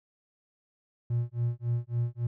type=tone with tremolo; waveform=triangle; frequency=119.2 Hz; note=A#2; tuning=39 cents sharp; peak=-21 dBFS; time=1.1-2.27 s; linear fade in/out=5 ms; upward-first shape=sine; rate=3.6 Hz; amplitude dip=100%; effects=tanh soft clip ceiling -19 dBFS